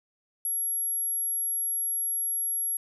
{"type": "tone", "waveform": "sine", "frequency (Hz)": 11250, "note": "F9", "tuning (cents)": 12, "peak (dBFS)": -26, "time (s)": [0.45, 2.77], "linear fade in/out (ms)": 2, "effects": []}